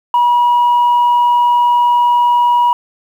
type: tone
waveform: sine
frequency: 965 Hz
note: B5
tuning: 40 cents flat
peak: -6 dBFS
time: 0.14-2.73 s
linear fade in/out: 2 ms
effects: tanh soft clip ceiling -6 dBFS + 7-bit